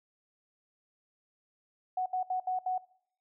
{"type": "tone bursts at uneven times", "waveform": "sine", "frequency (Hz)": 740, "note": "F#5", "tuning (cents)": 0, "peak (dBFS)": -28, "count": 5, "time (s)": [[1.97, 2.06], [2.13, 2.23], [2.3, 2.4], [2.47, 2.59], [2.66, 2.78]], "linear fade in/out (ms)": 5, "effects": ["noise-tail reverb RT60 0.6 s tail -20 dB re dry"]}